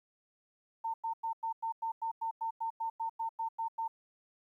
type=tone bursts; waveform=sine; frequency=905 Hz; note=A5; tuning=48 cents sharp; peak=-32 dBFS; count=16; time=0.84-3.88 s; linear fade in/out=10 ms; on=100 ms; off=96 ms; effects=12-bit